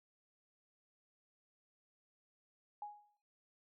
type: tone with exponential decay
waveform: sine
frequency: 830.6 Hz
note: G#5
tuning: in tune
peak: -40 dBFS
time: 2.82-3.17 s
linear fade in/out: 2 ms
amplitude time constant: 75 ms
effects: noise-tail reverb RT60 0.5 s tail -21 dB re dry